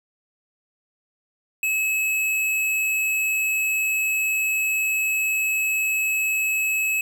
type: tone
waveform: square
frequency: 2582 Hz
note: E7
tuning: 37 cents flat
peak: -21 dBFS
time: 1.63-7.01 s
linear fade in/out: 2 ms
effects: none